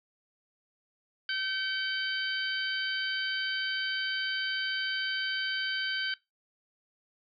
harmonic tone with a mistuned harmonic, 770 Hz, G5, 31 cents flat, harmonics 2 / 3 / 4 / 5 / 6, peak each -32 / -41 / -34 / -44 / -38 dBFS, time 1.29-6.14 s, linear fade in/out 2 ms, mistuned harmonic 3, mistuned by -33 cents, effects noise-tail reverb RT60 0.2 s tail -21 dB re dry

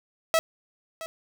sawtooth tone with echo, 650 Hz, E5, 24 cents flat, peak -15 dBFS, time 0.34-0.39 s, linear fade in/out 0 ms, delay 670 ms, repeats 1, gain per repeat -15 dB, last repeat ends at 1.06 s, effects none

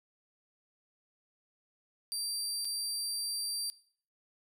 25% pulse tone with dropouts, 4699 Hz, D8, in tune, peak -29 dBFS, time 2.12-3.7 s, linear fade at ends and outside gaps 0 ms, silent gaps 2.647-2.652 s, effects noise-tail reverb RT60 0.5 s tail -18 dB re dry

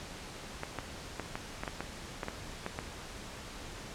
clicks, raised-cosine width 0.5 ms, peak -20 dBFS, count 11, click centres 0.634 / 0.787 / 1.197 / 1.355 / 1.635 / 1.678 / 1.806 / 2.232 / 2.284 / 2.664 / 2.789 s, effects pink hiss -45 dBFS RMS until 3.94 s + low-pass 8000 Hz 12 dB/octave

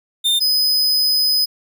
45% pulse tone pair in turn, 3615 / 5023 Hz, A7 / D#8, +46 / +16 cents, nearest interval tritone, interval 570 cents, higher second, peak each -14 dBFS, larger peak neither, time 0.24-0.4 / 0.4-1.46 s, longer second, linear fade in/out 20 ms, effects none

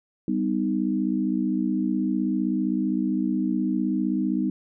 sine chord, G augmented, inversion none, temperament equal with one note detuned, 196 / 251.7 / 311.1 Hz, G3 / B3 / D#4, 0 / +33 / 0 cents, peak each -26 dBFS, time 0.28-4.5 s, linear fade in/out 2 ms, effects none

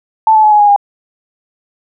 sine tone with pitch steps, 880 / 865.9 / 852 / 838.3 / 824.9 / 811.6 Hz, A5 / A5 / G#5 / G#5 / G#5 / G#5, 0 / -28 / +44 / +16 / -12 / -40 cents, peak -4 dBFS, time 0.27-0.762 s, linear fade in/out 2 ms, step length 82 ms, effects none

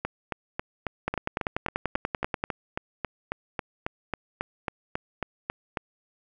two click trains, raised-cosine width 0.5 ms, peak -13 / -11 dBFS, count 22 / 15, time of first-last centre 0.05-5.772 / 1.08-2.439 s, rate 3.67 / 10.3 Hz, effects none

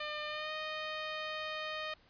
10% pulse tone with pitch glide, 602 to 618.9 Hz, D5 to D#5, +43 to -9 cents, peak -29 dBFS, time 0-1.94 s, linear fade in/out 5 ms, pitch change +48 cents, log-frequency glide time 0.27-0.52 s, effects pink hiss -65 dBFS RMS until 2.09 s + resampled to 11025 Hz

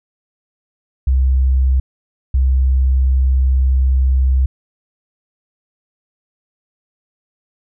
sine tone pair in turn, 65.3 / 65.3 Hz, C2 / C2, -3 / -3 cents, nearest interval unison, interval 0 cents, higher neither, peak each -10 dBFS, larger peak neither, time 1.07-1.8 / 2.34-4.46 s, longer second, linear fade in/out 5 ms, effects none

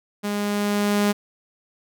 sawtooth tone with level ramp, 205.4 Hz, G#3, 19 cents flat, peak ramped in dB -20 to -13 dBFS, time 0.23-1.13 s, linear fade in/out 20 ms, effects none

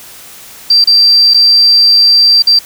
sine tone with dropouts, 4699 Hz, D8, in tune, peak -3 dBFS, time 0.7-2.59 s, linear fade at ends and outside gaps 5 ms, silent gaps 0.842-0.872 / 1.338-1.343 / 2.423-2.47 s, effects white hiss -33 dBFS RMS until 2.65 s

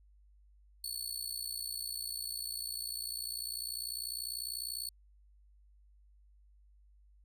20% pulse tone with amplitude modulation, 4426 Hz, C#8, 3 cents flat, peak -28 dBFS, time 0.84-4.89 s, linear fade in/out 2 ms, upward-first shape sine, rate 60.1 Hz, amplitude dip 85%, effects added 50 Hz sine -60 dBFS peak until 7.24 s

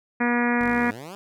harmonic tone, 240.5 Hz, B3, 46 cents flat, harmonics 1 / 2 / 3 / 4 / 5 / 6 / 7 / 8 / 9 / 10, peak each -22 / -29 / -31 / -30 / -34 / -32 / -29 / -30 / -34 / -36 dBFS, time 0.2-0.91 s, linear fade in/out 10 ms
10% pulse exponential sweep, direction up, 41.2 to 207.7 Hz, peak -28 dBFS, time 0.61-1.15 s, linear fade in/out 0 ms
effects none

